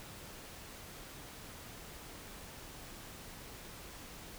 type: silence
effects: pink hiss -50 dBFS RMS until 4.38 s